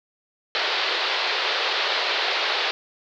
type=band-pass noise; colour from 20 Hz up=white; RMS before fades=-24 dBFS; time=0.55-2.71 s; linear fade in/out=0 ms; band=370 to 4500 Hz; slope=48 dB/octave; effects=none